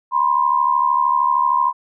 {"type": "tone pair together", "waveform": "sine", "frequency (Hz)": [973, 1046.1], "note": ["B5", "C6"], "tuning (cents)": [-26, -1], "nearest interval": "minor second", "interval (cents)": 125, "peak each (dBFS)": [-17, -16], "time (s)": [0.11, 1.73], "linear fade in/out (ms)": 50, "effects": []}